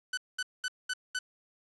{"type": "tone bursts", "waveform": "sawtooth", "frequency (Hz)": 1500, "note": "F#6", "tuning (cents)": 23, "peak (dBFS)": -27, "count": 5, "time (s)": [0.13, 1.19], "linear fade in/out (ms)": 5, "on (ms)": 44, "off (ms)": 210, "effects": ["resampled to 22050 Hz", "9-bit"]}